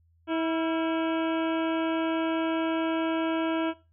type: harmonic tone with a mistuned harmonic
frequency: 324.3 Hz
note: E4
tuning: 28 cents flat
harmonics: 1 / 2 / 3 / 4 / 5 / 7 / 8 / 9 / 10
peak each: -26 / -32 / -36 / -38 / -40 / -43 / -44 / -45 / -46 dBFS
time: 0.27-3.74 s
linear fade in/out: 50 ms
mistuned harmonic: 4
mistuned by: +66 cents
effects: noise-tail reverb RT60 0.3 s tail -20 dB re dry + added 83 Hz sine -61 dBFS peak until 3.92 s